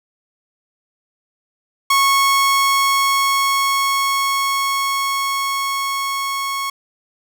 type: tone with level ramp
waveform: sawtooth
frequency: 1100 Hz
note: C#6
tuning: 14 cents flat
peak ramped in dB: -8 to -17 dBFS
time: 1.9-6.7 s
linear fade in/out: 5 ms
effects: none